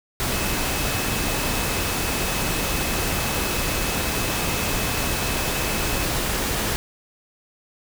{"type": "tone in noise", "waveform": "sine", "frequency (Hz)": 2580, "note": "E7", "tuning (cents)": -38, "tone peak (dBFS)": -34, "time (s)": [0.32, 6.05], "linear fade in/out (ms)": 0, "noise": "pink", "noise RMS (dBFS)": -24, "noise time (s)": [0.2, 6.76], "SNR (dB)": -13, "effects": []}